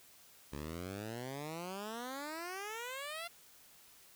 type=exponential sweep; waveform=10% pulse; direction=up; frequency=69.3 to 698.5 Hz; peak=-33 dBFS; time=0.52-3.28 s; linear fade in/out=10 ms; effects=white hiss -61 dBFS RMS until 4.15 s